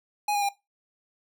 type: tone with pitch steps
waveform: square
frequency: 830.6 / 816.8 / 803.2 Hz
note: G#5 / G#5 / G5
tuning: 0 / -29 / +42 cents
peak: -24 dBFS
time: 0.28-0.49 s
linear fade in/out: 5 ms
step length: 70 ms
effects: noise-tail reverb RT60 0.2 s tail -18 dB re dry